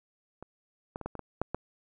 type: clicks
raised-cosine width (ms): 1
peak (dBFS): -29 / -22 / -25 / -20 / -25 / -24 / -14 / -17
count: 8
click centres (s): 0.426 / 0.959 / 1.013 / 1.06 / 1.153 / 1.193 / 1.416 / 1.546
effects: none